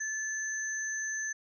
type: tone pair together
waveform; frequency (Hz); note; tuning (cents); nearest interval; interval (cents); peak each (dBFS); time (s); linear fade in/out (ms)
sine; 1735 / 6183; A6 / G8; -25 / -25; octave + minor seventh; 2200; -34 / -36; 0-1.33; 10
effects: none